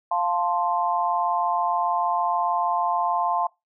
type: chord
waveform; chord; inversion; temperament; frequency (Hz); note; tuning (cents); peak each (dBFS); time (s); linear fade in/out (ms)
sine; F major; none; equal; 698.5 / 880 / 1046.5; F5 / A5 / C6; 0 / 0 / 0; -25; 0.11-3.47; 5
effects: noise-tail reverb RT60 0.2 s tail -23 dB re dry